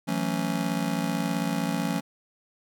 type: chord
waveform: square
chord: F# minor seventh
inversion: third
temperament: just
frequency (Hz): 166.5 / 185 / 222 / 277.5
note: E3 / F#3 / A3 / C#4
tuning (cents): +18 / 0 / +16 / +2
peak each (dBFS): -32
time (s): 0.07-2.01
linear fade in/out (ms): 20
effects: none